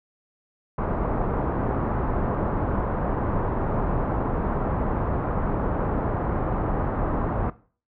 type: low-pass noise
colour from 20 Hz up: pink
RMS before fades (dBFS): -25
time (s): 0.78-7.5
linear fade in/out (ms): 2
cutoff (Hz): 1200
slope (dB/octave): 24
effects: noise-tail reverb RT60 0.4 s tail -17 dB re dry